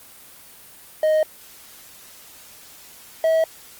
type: tone pair in turn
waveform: triangle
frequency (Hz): 622.3 / 645.4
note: D#5 / E5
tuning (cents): 0 / -37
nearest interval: minor second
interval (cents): 63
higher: second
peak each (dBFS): -13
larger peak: neither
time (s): 1.03-1.23 / 3.24-3.44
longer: neither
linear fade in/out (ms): 2
effects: white hiss -45 dBFS RMS until 3.79 s + Opus 24 kbps